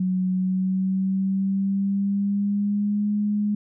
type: tone with pitch glide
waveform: sine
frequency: 185 to 207.7 Hz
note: F#3 to G#3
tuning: 0 to 0 cents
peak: -20 dBFS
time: 0-3.55 s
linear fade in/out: 5 ms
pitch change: +200 cents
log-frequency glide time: 0.32-3.1 s
effects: none